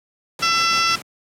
pink noise with tremolo, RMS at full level -30 dBFS, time 0.39-1.02 s, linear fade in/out 2 ms, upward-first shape sine, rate 6 Hz, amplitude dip 45%
harmonic tone, 671 Hz, E5, 31 cents sharp, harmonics 2 / 3 / 4 / 5 / 6 / 7 / 8 / 9, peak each -19 / -27 / -23 / -27 / -33 / -27 / -24 / -30 dBFS, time 0.42-0.96 s, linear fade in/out 10 ms
effects high-pass 150 Hz 12 dB/octave + low-pass 12000 Hz 12 dB/octave

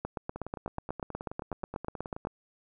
two click trains, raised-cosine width 1 ms, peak -19 / -24 dBFS, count 19 / 19, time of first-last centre 0.05-2.25 / 0.36-2.271 s, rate 8.18 / 9.42 Hz, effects none

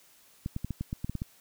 clicks, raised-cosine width 5 ms, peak -20 dBFS, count 10, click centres 0.461 / 0.564 / 0.646 / 0.707 / 0.81 / 0.929 / 1.045 / 1.096 / 1.153 / 1.219 s, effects white hiss -60 dBFS RMS until 1.4 s

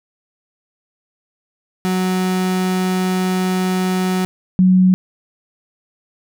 35% pulse / sine tone pair in turn, 185 / 185 Hz, F#3 / F#3, 0 / 0 cents, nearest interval unison, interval 0 cents, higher neither, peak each -14 / -8 dBFS, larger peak second, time 1.85-4.25 / 4.59-4.94 s, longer first, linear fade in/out 0 ms, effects none

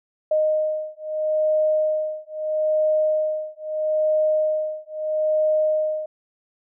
sine beating tone pair, 618 / 618.77 Hz, D#5 / D#5, -12 / -10 cents, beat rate 0.77 Hz, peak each -22 dBFS, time 0.31-6.06 s, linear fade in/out 5 ms, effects none

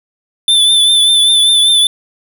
square tone with vibrato, 3520 Hz, A7, in tune, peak -7 dBFS, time 0.48-1.87 s, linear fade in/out 2 ms, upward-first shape triangle, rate 5.1 Hz, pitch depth 42 cents each way, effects none

